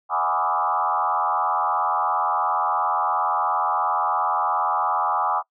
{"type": "tone with frequency modulation", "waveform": "sine", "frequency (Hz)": 999, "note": "B5", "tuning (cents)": 20, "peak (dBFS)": -19, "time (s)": [0.09, 5.43], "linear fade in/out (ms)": 50, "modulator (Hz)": 82.9, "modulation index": 3.4, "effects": ["noise-tail reverb RT60 0.1 s tail -23 dB re dry"]}